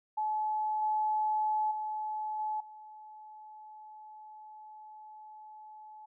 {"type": "tone with level steps", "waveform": "sine", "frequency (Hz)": 858, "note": "A5", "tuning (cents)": -44, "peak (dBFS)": [-29, -27, -33, -31, -47], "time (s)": [0.17, 6.06], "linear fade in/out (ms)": 10, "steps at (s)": [0.82, 1.71, 2.39, 2.6], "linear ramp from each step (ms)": 5, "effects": []}